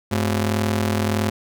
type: ring-modulated tone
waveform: sawtooth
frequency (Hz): 155.56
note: D#3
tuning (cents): 0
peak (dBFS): -12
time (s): 0.11-1.3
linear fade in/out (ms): 10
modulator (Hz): 57
effects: none